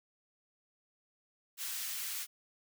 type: high-pass noise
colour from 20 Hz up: white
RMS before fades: -39 dBFS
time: 1.57-2.27 s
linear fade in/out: 50 ms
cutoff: 1600 Hz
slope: 12 dB/octave
effects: none